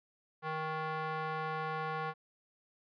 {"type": "tone with band-pass filter", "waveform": "square", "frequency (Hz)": 157.2, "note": "D#3", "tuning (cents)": 18, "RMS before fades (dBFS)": -37, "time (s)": [0.42, 2.14], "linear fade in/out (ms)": 50, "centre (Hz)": 1100, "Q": 1.5, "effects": ["resampled to 11025 Hz"]}